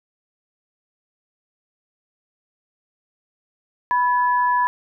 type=tone pair together; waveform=sine; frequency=987.8 / 1707.4 Hz; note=B5 / G#6; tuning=0 / +47 cents; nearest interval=major sixth; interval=947 cents; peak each=-16 / -25 dBFS; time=3.91-4.67 s; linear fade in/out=0 ms; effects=none